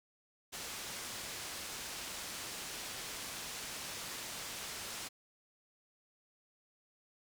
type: low-pass noise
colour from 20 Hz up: white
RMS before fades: -44 dBFS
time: 0.52-5.09 s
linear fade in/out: 20 ms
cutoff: 7900 Hz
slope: 12 dB/octave
effects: none